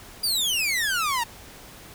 sawtooth exponential sweep, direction down, 4893 to 902 Hz, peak -19 dBFS, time 0.23-1.24 s, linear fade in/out 10 ms, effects pink hiss -45 dBFS RMS until 1.94 s

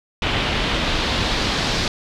pink noise with low-pass filter sweep, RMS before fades -21 dBFS, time 0.22-1.88 s, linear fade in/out 2 ms, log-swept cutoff 3100 to 4700 Hz, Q 1.9, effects none

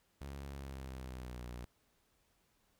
sawtooth tone with pitch glide, 69.3 to 60.68 Hz, C#2 to B1, 0 to -30 cents, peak -40 dBFS, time 0.21-1.65 s, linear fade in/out 0 ms, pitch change -230 cents, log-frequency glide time 0.53-1.45 s, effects pink hiss -75 dBFS RMS until 2.79 s

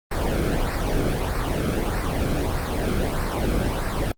brown noise with flanger, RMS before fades -23 dBFS, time 0.11-4.12 s, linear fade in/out 5 ms, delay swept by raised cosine 0.3 to 1.1 ms, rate 1.6 Hz, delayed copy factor -0.6, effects Opus 32 kbps

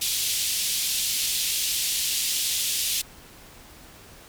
pink band-pass noise, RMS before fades -26 dBFS, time 0.01-3.02 s, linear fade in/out 10 ms, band 3000 to 15000 Hz, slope 24 dB/octave, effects pink hiss -48 dBFS RMS until 4.28 s

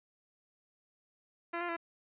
10% pulse tone with pitch steps, 340.7 / 348.6 / 336.6 Hz, F4 / F4 / E4, -43 / -3 / +36 cents, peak -26 dBFS, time 1.53-1.767 s, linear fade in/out 10 ms, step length 79 ms, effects resampled to 8000 Hz

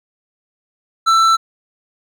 triangle tone with hard clipping, 1332 Hz, E6, 18 cents sharp, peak -11 dBFS, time 1.06-1.37 s, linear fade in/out 20 ms, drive 13 dB, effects none

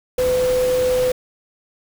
sine tone in noise, 505 Hz, B4, 39 cents sharp, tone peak -15 dBFS, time 0.18-1.12 s, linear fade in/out 5 ms, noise pink, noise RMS -29 dBFS, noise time 0.18-1.12 s, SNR +11 dB, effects none

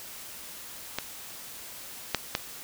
clicks, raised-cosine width 0.2 ms, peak -11 / -28 / -6 / -8 dBFS, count 4, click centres 0.986 / 1.306 / 2.147 / 2.351 s, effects white hiss -43 dBFS RMS until 2.63 s

